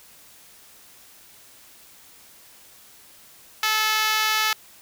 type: tone with high-pass filter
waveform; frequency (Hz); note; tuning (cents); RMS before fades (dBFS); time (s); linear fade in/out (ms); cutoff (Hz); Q
5% pulse; 433.5; A4; -26; -22; 3.63-4.53; 2; 1100; 1.5
effects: white hiss -50 dBFS RMS until 4.81 s